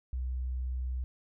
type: tone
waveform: sine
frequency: 63.2 Hz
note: B1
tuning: 41 cents sharp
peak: -31 dBFS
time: 0.13-1.04 s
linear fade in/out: 0 ms
effects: none